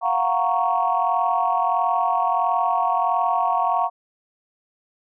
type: chord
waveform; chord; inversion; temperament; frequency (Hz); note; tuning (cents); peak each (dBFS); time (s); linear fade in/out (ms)
sine; Gb major seventh; third; equal; 698.5 / 740 / 932.3 / 1108.7; F5 / Gb5 / Bb5 / Db6; 0 / 0 / 0 / 0; -23; 0.01-3.9; 50
effects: tanh soft clip ceiling -8 dBFS